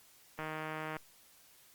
click train, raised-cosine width 0.5 ms, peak -25 dBFS, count 91, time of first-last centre 0.39-0.967 s, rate 156 Hz, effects white hiss -62 dBFS RMS until 1.74 s + Opus 48 kbps

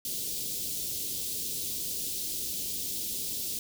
white band-stop noise, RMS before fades -34 dBFS, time 0.05-3.59 s, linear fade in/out 2 ms, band 450 to 3400 Hz, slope 24 dB/octave, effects none

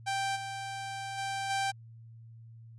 sawtooth tone with level steps, 784 Hz, G5, in tune, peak -26 / -33 / -29 / -25 dBFS, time 0.06-1.72 s, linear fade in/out 20 ms, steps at 0.35 / 1.17 / 1.49 s, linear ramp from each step 20 ms, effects added 114 Hz sine -48 dBFS peak until 2.78 s + resampled to 22050 Hz

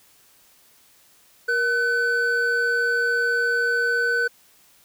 triangle tone pair together, 471.8 / 1509.2 Hz, A#4 / F#6, +21 / +34 cents, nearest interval octave + minor sixth, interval 2013 cents, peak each -24 / -18 dBFS, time 1.48-4.28 s, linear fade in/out 10 ms, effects white hiss -56 dBFS RMS until 4.84 s

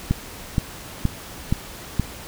click train, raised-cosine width 5 ms, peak -6 dBFS, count 5, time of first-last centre 0.11-1.997 s, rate 2.12 Hz, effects pink hiss -38 dBFS RMS until 2.27 s

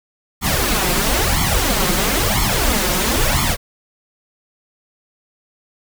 pink noise with flanger, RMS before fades -17 dBFS, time 0.41-3.57 s, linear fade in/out 50 ms, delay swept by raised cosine 0.91 to 5.61 ms, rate 1 Hz, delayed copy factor +0.95, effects none

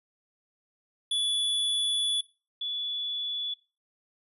square / sine tone pair in turn, 3432 / 3432 Hz, A7 / A7, -44 / -44 cents, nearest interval unison, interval 0 cents, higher neither, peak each -26 / -30 dBFS, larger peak first, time 1.11-2.21 / 2.61-3.54 s, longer first, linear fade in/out 5 ms, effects noise-tail reverb RT60 0.3 s tail -18 dB re dry + resampled to 32000 Hz

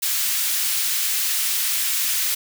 white high-pass noise, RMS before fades -22 dBFS, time 0.02-2.35 s, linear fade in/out 10 ms, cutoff 1900 Hz, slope 12 dB/octave, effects none

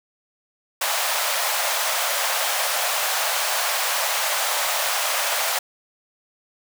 pink high-pass noise, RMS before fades -23 dBFS, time 0.81-5.59 s, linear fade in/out 5 ms, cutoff 570 Hz, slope 48 dB/octave, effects none

